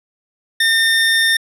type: tone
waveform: 25% pulse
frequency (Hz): 1814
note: A#6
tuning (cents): -48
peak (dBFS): -8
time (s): 0.6-1.37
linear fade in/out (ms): 5
effects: low-pass 12000 Hz 12 dB/octave